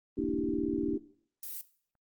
sine chord, E half-diminished seventh, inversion second, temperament equal, 233.1 / 293.7 / 329.6 / 392 Hz, Bb3 / D4 / E4 / G4, 0 / 0 / 0 / 0 cents, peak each -36 / -31 / -35 / -36 dBFS, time 0.17-0.98 s, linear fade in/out 10 ms
click train, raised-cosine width 5 ms, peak -30 dBFS, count 16, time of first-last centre 0.19-0.936 s, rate 20.1 Hz
violet noise, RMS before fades -40 dBFS, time 1.43-1.61 s, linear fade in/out 0 ms
effects noise-tail reverb RT60 0.5 s tail -17 dB re dry + Opus 24 kbps

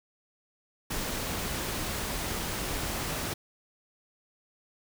pink noise, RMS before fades -33 dBFS, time 0.9-3.34 s, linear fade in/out 10 ms, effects none

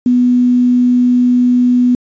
sine tone with quantisation, 246.9 Hz, B3, in tune, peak -7 dBFS, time 0.06-1.95 s, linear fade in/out 2 ms, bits 6, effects resampled to 16000 Hz

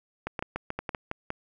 clicks, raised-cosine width 0.5 ms, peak -16 dBFS, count 10, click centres 0.27 / 0.392 / 0.425 / 0.56 / 0.704 / 0.79 / 0.892 / 0.948 / 1.114 / 1.304 s, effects none

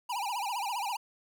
square tone with vibrato, 882 Hz, A5, 4 cents sharp, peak -32 dBFS, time 0.09-0.97 s, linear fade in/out 10 ms, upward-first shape sine, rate 15 Hz, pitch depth 210 cents each way, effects none

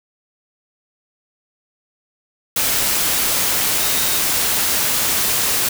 sine tone in noise, 3729 Hz, A#7, in tune, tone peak -29 dBFS, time 3.79-4.19 s, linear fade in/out 5 ms, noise white, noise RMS -18 dBFS, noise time 2.56-5.69 s, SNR -14 dB, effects none

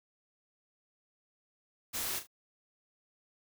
white noise with echo, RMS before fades -36 dBFS, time 1.93-2.2 s, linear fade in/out 20 ms, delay 36 ms, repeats 2, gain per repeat -10 dB, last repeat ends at 2.272 s, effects none

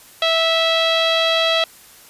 sawtooth tone with low-pass filter, 655 Hz, E5, 11 cents flat, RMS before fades -17 dBFS, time 0.22-1.64 s, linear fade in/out 2 ms, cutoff 3600 Hz, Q 6.9, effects white hiss -45 dBFS RMS until 2.09 s + resampled to 32000 Hz

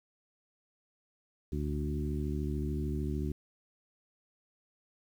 harmonic tone with a mistuned harmonic, 73.5 Hz, D2, 2 cents sharp, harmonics 1 / 2 / 3 / 4 / 5, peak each -34 / -37 / -39 / -40 / -41 dBFS, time 1.52-3.32 s, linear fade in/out 5 ms, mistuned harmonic 1, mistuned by -28 cents, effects 10-bit

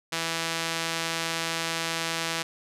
sawtooth tone with band-pass filter, 164.8 Hz, E3, in tune, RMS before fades -30 dBFS, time 0.12-2.43 s, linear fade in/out 10 ms, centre 4200 Hz, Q 0.55, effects resampled to 32000 Hz

